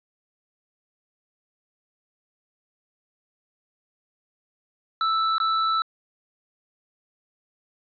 square tone with dropouts, 1318.5 Hz, E6, in tune, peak -21 dBFS, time 5.01-5.82 s, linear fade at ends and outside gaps 1 ms, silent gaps 5.382-5.401 s, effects resampled to 11025 Hz + 10-bit

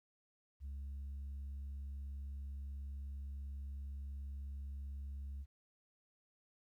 sine tone, 69.3 Hz, C#2, in tune, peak -40 dBFS, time 0.6-5.46 s, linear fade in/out 50 ms, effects tanh soft clip ceiling -41 dBFS + 13-bit

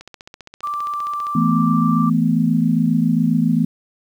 click train, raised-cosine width 0.2 ms, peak -20 dBFS, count 20, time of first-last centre 0.01-1.268 s, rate 15.1 Hz
sine tone, 1174.7 Hz, D6, in tune, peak -21 dBFS, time 0.63-2.1 s, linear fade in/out 10 ms
sine chord, E suspended fourth, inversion none, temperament just, 164.81 / 219.8 / 247.2 Hz, E3 / A3 / B3, 0 / -2 / +2 cents, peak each -18 dBFS, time 1.35-3.65 s, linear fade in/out 5 ms
effects 8-bit

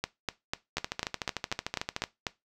two click trains, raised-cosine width 0.2 ms, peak -13 / -12 dBFS, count 18 / 10, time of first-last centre 0.77-2.039 / 0.04-2.268 s, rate 13.4 / 4.04 Hz, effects noise-tail reverb RT60 0.2 s tail -18 dB re dry

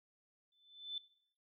sine tone with exponential growth, 3520 Hz, A7, in tune, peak -36 dBFS, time 0.52-0.98 s, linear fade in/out 2 ms, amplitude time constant 100 ms, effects noise-tail reverb RT60 0.7 s tail -20 dB re dry

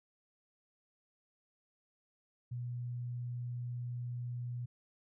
sine tone, 121.8 Hz, B2, 24 cents flat, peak -37 dBFS, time 2.51-4.66 s, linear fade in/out 10 ms, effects none

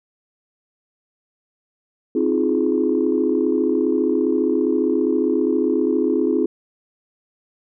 sine chord, F minor seventh, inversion second, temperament just, 261.9 / 314.3 / 349.2 / 419.1 Hz, C4 / Eb4 / F4 / Ab4, +2 / +18 / 0 / +16 cents, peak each -21 dBFS, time 2.15-6.46 s, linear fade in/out 5 ms, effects tanh soft clip ceiling -7 dBFS

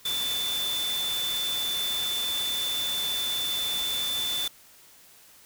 sine tone in noise, 3520 Hz, A7, in tune, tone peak -27 dBFS, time 0.05-4.48 s, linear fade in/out 5 ms, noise white, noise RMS -34 dBFS, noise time 0.05-4.48 s, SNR +4 dB, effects white hiss -54 dBFS RMS until 5.45 s

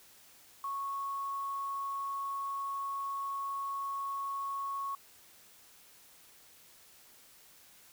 sine tone with quantisation, 1104 Hz, C#6, 7 cents flat, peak -34 dBFS, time 0.64-4.95 s, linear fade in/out 2 ms, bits 9, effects white hiss -59 dBFS RMS until 7.92 s

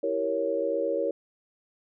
sine chord, E diminished seventh, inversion none, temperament equal, 329.6 / 392 / 466.2 / 554.4 Hz, E4 / G4 / Bb4 / Db5, 0 / 0 / 0 / 0 cents, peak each -33 / -34 / -29 / -28 dBFS, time 0.03-1.11 s, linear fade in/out 5 ms, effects none

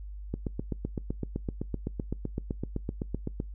click train, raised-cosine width 3 ms, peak -18 dBFS, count 25, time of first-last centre 0.34-3.401 s, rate 7.84 Hz, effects noise-tail reverb RT60 0.2 s tail -25 dB re dry + added 50 Hz sine -38 dBFS peak until 3.54 s

